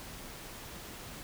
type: silence
effects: pink hiss -46 dBFS RMS until 1.23 s